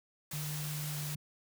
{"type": "noise", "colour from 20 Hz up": "white", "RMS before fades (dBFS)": -42, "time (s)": [0.31, 1.15], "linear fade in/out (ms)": 5}
{"type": "tone with pitch glide", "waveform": "sine", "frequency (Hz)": [150, 149.05], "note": ["D3", "D3"], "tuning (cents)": [37, 26], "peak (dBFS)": -37, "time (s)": [0.33, 1.16], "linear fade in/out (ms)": 5, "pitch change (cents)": -11, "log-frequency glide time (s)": [0.89, 0.94]}
{"effects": []}